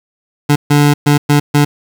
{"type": "tone bursts at uneven times", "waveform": "25% pulse", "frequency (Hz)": 145.8, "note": "D3", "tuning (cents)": -12, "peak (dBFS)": -3, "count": 5, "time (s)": [[0.49, 0.56], [0.7, 0.94], [1.06, 1.18], [1.29, 1.4], [1.54, 1.65]], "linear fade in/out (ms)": 10, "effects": ["7-bit"]}